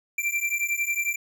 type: beating tone pair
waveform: square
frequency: 2349 / 2360 Hz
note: D7 / D7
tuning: 0 / +8 cents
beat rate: 11 Hz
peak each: -28 dBFS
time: 0.18-1.16 s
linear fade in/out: 5 ms
effects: none